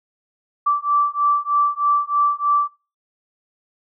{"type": "beating tone pair", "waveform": "sine", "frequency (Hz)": [1163, 1166.2], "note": ["D6", "D6"], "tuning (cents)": [-17, -13], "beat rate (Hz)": 3.2, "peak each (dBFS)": -19, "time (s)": [0.66, 2.68], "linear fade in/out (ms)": 10, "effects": ["noise-tail reverb RT60 0.3 s tail -20 dB re dry"]}